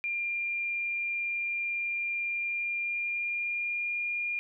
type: tone with pitch glide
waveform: sine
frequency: 2394 to 2415 Hz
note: D7 to D7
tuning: +33 to +48 cents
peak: -29 dBFS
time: 0.04-4.39 s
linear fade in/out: 0 ms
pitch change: +15 cents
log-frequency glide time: 2.33-3.97 s
effects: none